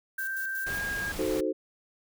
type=tone with pitch glide; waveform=sine; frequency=1568 to 1624.2 Hz; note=G6 to G#6; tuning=0 to -39 cents; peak=-30 dBFS; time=0.18-1.12 s; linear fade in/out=5 ms; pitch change=+61 cents; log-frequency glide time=0.63-0.75 s
type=noise with tremolo; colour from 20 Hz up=violet; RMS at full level=-41 dBFS; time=0.18-0.79 s; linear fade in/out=10 ms; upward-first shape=square; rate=5.4 Hz; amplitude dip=60%
type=noise; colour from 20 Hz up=pink; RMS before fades=-38 dBFS; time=0.66-1.41 s; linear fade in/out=10 ms
type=chord; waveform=sine; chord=D# diminished seventh; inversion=none; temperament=equal; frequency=311.1 / 370 / 440 / 523.3 Hz; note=D#4 / F#4 / A4 / C5; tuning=0 / 0 / 0 / 0 cents; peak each=-31 / -31 / -32 / -32 dBFS; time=1.18-1.53 s; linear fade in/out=20 ms
effects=none